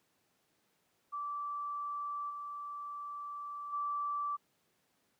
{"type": "tone with level steps", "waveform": "sine", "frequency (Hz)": 1163, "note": "D6", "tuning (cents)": -17, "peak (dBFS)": [-36, -40, -33], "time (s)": [1.12, 4.37], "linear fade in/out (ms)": 20, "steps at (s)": [2.29, 3.72], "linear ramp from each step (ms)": 20, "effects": ["pink hiss -75 dBFS RMS until 5.19 s", "high-pass 150 Hz 12 dB/octave"]}